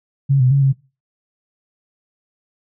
sine tone with pitch steps, 137.9 / 127.3 / 139 / 135.3 Hz, C#3 / C3 / C#3 / C#3, -9 / -47 / +5 / -42 cents, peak -10 dBFS, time 0.29-0.73 s, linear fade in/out 20 ms, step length 110 ms, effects noise-tail reverb RT60 0.3 s tail -21 dB re dry

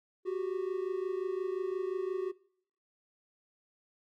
triangle tone pair together, 368.2 / 393.9 Hz, F#4 / G4, -8 / +8 cents, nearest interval minor second, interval 116 cents, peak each -31 / -35 dBFS, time 0.25-2.32 s, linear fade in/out 20 ms, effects noise-tail reverb RT60 0.6 s tail -21 dB re dry + AAC 64 kbps

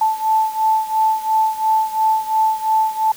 sine beating tone pair, 876 / 878.9 Hz, A5 / A5, -8 / -2 cents, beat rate 2.9 Hz, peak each -16 / -19 dBFS, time 0.01-3.12 s, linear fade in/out 5 ms, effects white hiss -39 dBFS RMS until 3.16 s

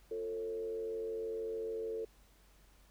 sine tone with frequency modulation, 446.7 Hz, A4, 26 cents sharp, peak -36 dBFS, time 0.11-2.05 s, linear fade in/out 5 ms, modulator 93.3 Hz, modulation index 0.57, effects added 48 Hz sine -62 dBFS peak until 2.9 s + pink hiss -67 dBFS RMS until 2.9 s

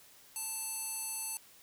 square tone with band-pass filter, 885 Hz, A5, 10 cents sharp, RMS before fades -39 dBFS, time 0.36-1.37 s, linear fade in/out 0 ms, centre 9900 Hz, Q 3, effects white hiss -59 dBFS RMS until 1.62 s

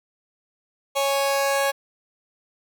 sawtooth tone pair together, 553.5 / 830 Hz, C#5 / G#5, -3 / -1 cents, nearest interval perfect fifth, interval 702 cents, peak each -17 / -22 dBFS, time 0.95-1.72 s, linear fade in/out 20 ms, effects none

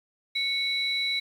sine tone pair together, 2217 / 3935 Hz, C#7 / B7, 0 / -7 cents, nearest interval minor seventh, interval 993 cents, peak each -28 / -26 dBFS, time 0.35-1.2 s, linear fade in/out 10 ms, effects tanh soft clip ceiling -18 dBFS + 9-bit

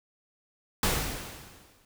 pink noise with exponential decay, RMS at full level -24 dBFS, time 0.83-1.85 s, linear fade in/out 2 ms, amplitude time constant 220 ms, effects none

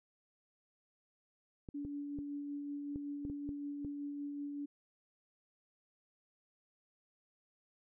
clicks, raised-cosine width 3 ms, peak -32 dBFS, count 8, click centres 1.688 / 1.85 / 2.188 / 2.959 / 3.251 / 3.299 / 3.491 / 3.848 s
sine tone with tremolo, 287.3 Hz, D4, 38 cents flat, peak -38 dBFS, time 1.74-4.66 s, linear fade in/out 10 ms, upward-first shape sine, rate 5.3 Hz, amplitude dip 25%
effects none

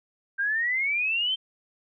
sine exponential sweep, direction up, 1573 to 3156 Hz, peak -23 dBFS, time 0.38-1.36 s, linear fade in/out 20 ms, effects none

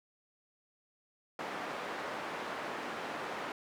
white band-pass noise, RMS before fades -40 dBFS, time 1.39-3.52 s, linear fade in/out 2 ms, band 240 to 1400 Hz, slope 12 dB/octave, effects none

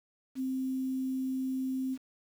sine tone with quantisation, 261.6 Hz, C4, in tune, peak -30 dBFS, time 0.35-1.98 s, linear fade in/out 50 ms, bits 9, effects none

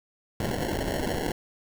white noise with sample-and-hold, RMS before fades -29 dBFS, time 0.4-1.32 s, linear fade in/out 2 ms, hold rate 1225 Hz, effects none

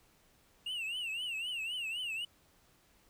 triangle tone with vibrato, 2794 Hz, F7, in tune, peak -34 dBFS, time 0.66-2.25 s, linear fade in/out 5 ms, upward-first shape triangle, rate 3.9 Hz, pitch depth 170 cents each way, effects pink hiss -67 dBFS RMS until 3.09 s

